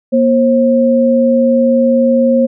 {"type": "tone pair together", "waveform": "sine", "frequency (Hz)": [237.9, 534], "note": ["A#3", "C5"], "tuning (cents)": [35, 35], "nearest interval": "octave + major second", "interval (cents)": 1400, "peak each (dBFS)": -10, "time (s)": [0.12, 2.47], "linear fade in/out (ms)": 20, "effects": []}